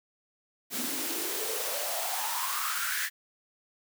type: noise with high-pass filter sweep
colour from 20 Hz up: white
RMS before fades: -32 dBFS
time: 0.7-3.1 s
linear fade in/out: 50 ms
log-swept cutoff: 220 to 1800 Hz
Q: 6.7
effects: none